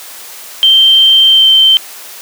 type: tone with pitch glide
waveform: sine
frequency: 3136 to 3113 Hz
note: G7 to G7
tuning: 0 to -13 cents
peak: -3 dBFS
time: 0.63-1.77 s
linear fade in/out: 0 ms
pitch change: -13 cents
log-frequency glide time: 1.27-1.49 s
effects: white hiss -30 dBFS RMS until 2.21 s + high-pass 400 Hz 12 dB/octave

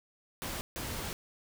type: noise bursts at uneven times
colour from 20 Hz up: pink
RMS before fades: -38 dBFS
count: 2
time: 0.42-0.61 / 0.76-1.13 s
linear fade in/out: 0 ms
effects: none

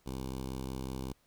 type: tone with notch filter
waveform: 10% pulse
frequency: 65.4 Hz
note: C2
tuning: in tune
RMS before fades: -39 dBFS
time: 0.06-1.13 s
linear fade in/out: 5 ms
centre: 1800 Hz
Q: 1
effects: pink hiss -70 dBFS RMS until 1.26 s

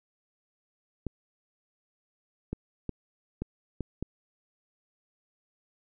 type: clicks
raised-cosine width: 3 ms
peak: -19 dBFS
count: 6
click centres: 1.067 / 2.53 / 2.893 / 3.42 / 3.807 / 4.026 s
effects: none

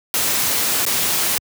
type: noise with dropouts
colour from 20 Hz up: white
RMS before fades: -19 dBFS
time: 0.14-1.38 s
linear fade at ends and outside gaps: 0 ms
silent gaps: 0.852-0.864 s
effects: high-pass 80 Hz 12 dB/octave

